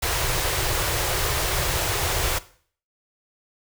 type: band-stop noise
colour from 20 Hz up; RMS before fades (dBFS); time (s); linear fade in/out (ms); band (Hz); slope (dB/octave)
pink; -24; 0.02-2.39; 10; 150 to 340; 48
effects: noise-tail reverb RT60 0.5 s tail -17 dB re dry